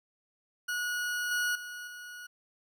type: tone with level steps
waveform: 40% pulse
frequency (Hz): 1457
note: F#6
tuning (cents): -27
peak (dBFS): -30 / -27 / -39 / -42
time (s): 0.68-2.27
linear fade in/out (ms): 10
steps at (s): 1.31 / 1.55 / 1.87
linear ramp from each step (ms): 5
effects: none